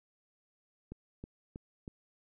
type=click train; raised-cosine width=3 ms; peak=-30 dBFS; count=4; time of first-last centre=0.92-1.878 s; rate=3.13 Hz; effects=none